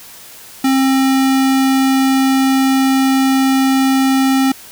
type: tone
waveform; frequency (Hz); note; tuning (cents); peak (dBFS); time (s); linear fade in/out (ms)
square; 266.6; C4; +33; -11; 0.64-4.52; 5
effects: white hiss -37 dBFS RMS until 4.71 s